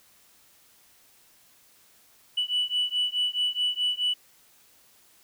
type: beating tone pair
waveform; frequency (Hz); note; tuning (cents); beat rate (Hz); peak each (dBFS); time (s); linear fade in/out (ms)
sine; 2960 / 2964.7; F#7 / F#7; 0 / +3; 4.7; -26; 2.37-4.14; 10
effects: tanh soft clip ceiling -19 dBFS + white hiss -59 dBFS RMS until 5.23 s